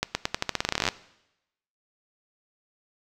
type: accelerating click train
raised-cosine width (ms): 0.2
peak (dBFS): -6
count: 20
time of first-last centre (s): 0.03-0.888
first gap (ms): 120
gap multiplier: 0.87
effects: noise-tail reverb RT60 0.9 s tail -19 dB re dry